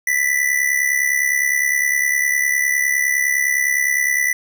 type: tone with amplitude modulation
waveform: square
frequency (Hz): 1982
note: B6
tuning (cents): +6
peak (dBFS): -13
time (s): 0.07-4.33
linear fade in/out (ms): 5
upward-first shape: sine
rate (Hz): 69.8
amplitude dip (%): 70
effects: none